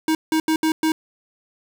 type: tone bursts at uneven times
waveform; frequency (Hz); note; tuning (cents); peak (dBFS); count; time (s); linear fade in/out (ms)
square; 316.8; D#4; +31; -17; 5; 0.08-0.15 / 0.32-0.4 / 0.48-0.56 / 0.63-0.72 / 0.83-0.92; 2
effects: 8-bit